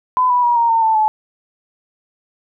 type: tone with pitch steps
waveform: sine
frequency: 1009 / 983.1 / 957.9 / 933.3 / 909.4 / 886 / 863.3 Hz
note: B5 / B5 / A#5 / A#5 / A#5 / A5 / A5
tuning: +37 / -8 / +47 / +2 / -43 / +12 / -33 cents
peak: -11 dBFS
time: 0.17-1.08 s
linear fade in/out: 0 ms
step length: 130 ms
effects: none